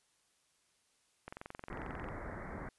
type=click train; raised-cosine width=0.5 ms; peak=-29 dBFS; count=19; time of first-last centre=1.28-2.087 s; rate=22.3 Hz
type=low-pass noise; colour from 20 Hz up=pink; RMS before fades=-44 dBFS; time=1.7-2.69 s; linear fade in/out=2 ms; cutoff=2100 Hz; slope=96 dB/octave
effects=white hiss -74 dBFS RMS until 2.78 s + resampled to 24000 Hz